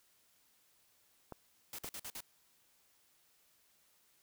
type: clicks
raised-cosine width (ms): 1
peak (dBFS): -31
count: 2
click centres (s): 1.323 / 1.845
type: noise bursts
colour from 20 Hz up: white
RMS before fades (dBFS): -45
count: 5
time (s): 1.73-2.206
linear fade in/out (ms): 2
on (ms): 56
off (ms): 49
effects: white hiss -71 dBFS RMS until 4.22 s